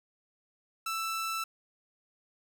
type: tone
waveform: sawtooth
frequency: 1325 Hz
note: E6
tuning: 9 cents sharp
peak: -28 dBFS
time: 0.86-1.44 s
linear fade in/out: 5 ms
effects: none